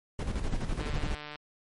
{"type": "noise with tremolo", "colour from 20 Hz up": "brown", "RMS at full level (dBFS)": -29, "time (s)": [0.19, 1.15], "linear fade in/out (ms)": 2, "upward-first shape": "square", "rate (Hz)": 12, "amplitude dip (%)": 50}
{"type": "click train", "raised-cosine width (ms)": 0.3, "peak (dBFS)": -25, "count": 84, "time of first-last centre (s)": [0.8, 1.357], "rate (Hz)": 149}
{"effects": ["MP3 48 kbps"]}